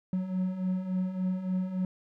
triangle beating tone pair, 182.6 / 186.1 Hz, F#3 / F#3, -23 / +10 cents, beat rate 3.5 Hz, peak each -33 / -27 dBFS, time 0.13-1.85 s, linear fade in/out 2 ms, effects none

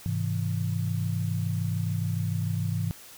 sine chord, Ab augmented, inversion none, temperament equal with one note detuned, 103.83 / 130.81 / 163.49 Hz, Ab2 / C3 / E3, 0 / 0 / -14 cents, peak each -28 / -33 / -30 dBFS, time 0.06-2.91 s, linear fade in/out 0 ms, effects white hiss -48 dBFS RMS until 3.17 s

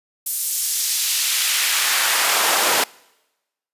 pink noise with high-pass filter sweep, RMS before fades -19 dBFS, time 0.26-2.84 s, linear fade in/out 5 ms, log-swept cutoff 9800 to 520 Hz, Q 0.88, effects noise-tail reverb RT60 1.0 s tail -25 dB re dry + resampled to 32000 Hz

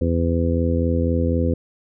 harmonic tone, 84 Hz, E2, 33 cents sharp, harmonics 1 / 2 / 3 / 4 / 5 / 6, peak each -20 / -26 / -23 / -28 / -30 / -25 dBFS, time 0.01-1.54 s, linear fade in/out 5 ms, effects none

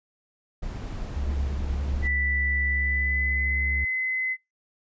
brown noise, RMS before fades -33 dBFS, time 0.62-2.08 s, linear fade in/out 10 ms
triangle tone, 69.3 Hz, C#2, in tune, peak -24 dBFS, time 1.15-3.85 s, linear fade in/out 10 ms
sine tone with pitch glide, 1975.5 to 2038 Hz, B6 to C7, 0 to -46 cents, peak -24 dBFS, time 2.02-4.37 s, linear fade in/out 50 ms, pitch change +54 cents, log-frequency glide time 2.66-3.6 s
effects noise-tail reverb RT60 0.2 s tail -25 dB re dry + resampled to 16000 Hz

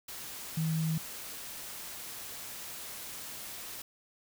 sine tone in noise, 160 Hz, D#3, 49 cents sharp, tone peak -28 dBFS, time 0.57-0.98 s, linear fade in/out 5 ms, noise white, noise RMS -43 dBFS, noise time 0.08-3.82 s, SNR +12 dB, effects none

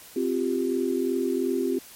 sine chord, C suspended fourth, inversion none, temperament equal, 261.6 / 349.2 / 392 Hz, C4 / F4 / G4, 0 / 0 / 0 cents, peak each -27 dBFS, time 0.16-1.79 s, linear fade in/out 5 ms, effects white hiss -47 dBFS RMS until 1.95 s + MP3 64 kbps

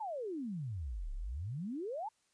sine exponential two-way sweep, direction down then up, 920 to 31.76 to 920 Hz, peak -37 dBFS, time 0-2.09 s, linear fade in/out 10 ms, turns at 1.13 s, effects white hiss -75 dBFS RMS until 2.33 s + resampled to 22050 Hz

